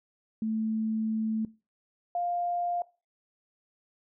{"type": "tone pair in turn", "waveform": "sine", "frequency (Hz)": [220, 701.3], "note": ["A3", "F5"], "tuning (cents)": [0, 7], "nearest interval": "octave + minor sixth", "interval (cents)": 2007, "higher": "second", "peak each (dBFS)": -27, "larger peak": "neither", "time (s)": [[0.42, 1.45], [2.15, 2.82]], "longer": "first", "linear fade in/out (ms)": 2, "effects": ["noise-tail reverb RT60 0.3 s tail -20 dB re dry"]}